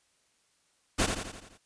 pink noise with echo, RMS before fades -25 dBFS, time 0.98-1.07 s, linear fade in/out 20 ms, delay 85 ms, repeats 6, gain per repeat -5 dB, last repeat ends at 1.58 s, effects white hiss -70 dBFS RMS until 1.65 s + resampled to 22050 Hz

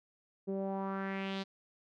sawtooth tone with low-pass filter sweep, 193.8 Hz, G3, 20 cents flat, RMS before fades -37 dBFS, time 0.47-1.44 s, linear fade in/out 20 ms, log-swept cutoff 420 to 4300 Hz, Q 2.9, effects none

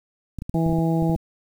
clicks, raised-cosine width 5 ms, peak -18 dBFS, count 11, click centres 0.387 / 0.421 / 0.495 / 0.543 / 0.664 / 0.696 / 0.727 / 0.787 / 1.025 / 1.097 / 1.161 s
harmonic tone, 164 Hz, E3, 9 cents flat, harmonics 1 / 2 / 3 / 4 / 5, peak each -20 / -24 / -31 / -31 / -31 dBFS, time 0.54-1.16 s, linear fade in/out 10 ms
effects 8-bit

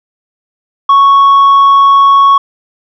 sine tone with tanh clipping, 1108.7 Hz, C#6, in tune, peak -3 dBFS, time 0.89-2.38 s, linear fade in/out 5 ms, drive 2 dB, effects none

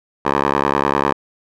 10% pulse tone with band-pass filter, 70 Hz, C#2, 18 cents sharp, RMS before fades -17 dBFS, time 0.25-1.13 s, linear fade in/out 5 ms, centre 910 Hz, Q 1.4, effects none

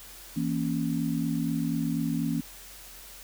sine chord, A# diminished, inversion second, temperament equal, 164.81 / 233.1 / 277.2 Hz, E3 / A#3 / C#4, 0 / 0 / 0 cents, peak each -30 dBFS, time 0.36-2.41 s, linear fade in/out 10 ms, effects added 45 Hz sine -53 dBFS peak until 3.23 s + white hiss -47 dBFS RMS until 3.23 s

